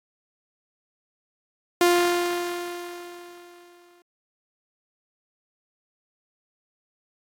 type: tone with exponential decay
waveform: sawtooth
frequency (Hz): 350.2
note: F4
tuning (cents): +5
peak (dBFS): -11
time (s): 1.81-4.02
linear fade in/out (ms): 2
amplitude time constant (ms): 480
effects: AAC 64 kbps